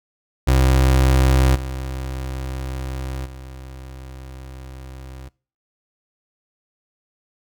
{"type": "tone with level steps", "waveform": "30% pulse", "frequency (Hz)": 65.4, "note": "C2", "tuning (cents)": 0, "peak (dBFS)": [-10, -23, -32], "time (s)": [0.47, 5.29], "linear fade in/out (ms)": 10, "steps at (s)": [1.55, 3.25], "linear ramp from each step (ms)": 10, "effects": ["noise-tail reverb RT60 0.4 s tail -24 dB re dry"]}